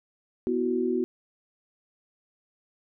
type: chord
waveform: sine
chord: B suspended fourth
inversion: none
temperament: just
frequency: 246.9 / 329.3 / 370.4 Hz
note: B3 / E4 / F#4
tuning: 0 / -2 / +2 cents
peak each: -28 / -31 / -26 dBFS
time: 0.47-1.04 s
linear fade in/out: 0 ms
effects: none